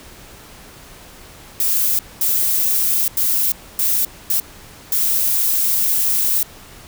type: noise bursts at uneven times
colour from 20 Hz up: violet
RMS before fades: -17 dBFS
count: 6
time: 1.6-1.99 / 2.21-3.08 / 3.17-3.52 / 3.79-4.05 / 4.3-4.4 / 4.92-6.43 s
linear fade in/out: 2 ms
effects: pink hiss -41 dBFS RMS until 6.87 s